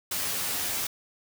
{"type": "noise with comb filter", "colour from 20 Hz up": "white", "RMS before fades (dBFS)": -30, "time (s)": [0.11, 0.87], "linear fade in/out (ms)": 5, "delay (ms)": 11, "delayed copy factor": 0.6, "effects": []}